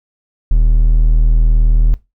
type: tone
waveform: triangle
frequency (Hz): 39.48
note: D#1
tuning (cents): +26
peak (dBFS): -5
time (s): 0.51-1.94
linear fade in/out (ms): 0
effects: noise-tail reverb RT60 0.2 s tail -17 dB re dry